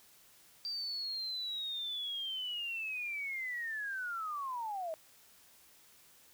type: linear sweep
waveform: sine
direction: down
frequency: 4699 to 620 Hz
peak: -36 dBFS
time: 0.65-4.94 s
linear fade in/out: 0 ms
effects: white hiss -62 dBFS RMS until 6.33 s